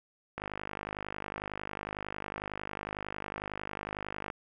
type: click train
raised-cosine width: 0.5 ms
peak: -21 dBFS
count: 201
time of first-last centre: 0.38-4.302 s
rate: 51 Hz
effects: none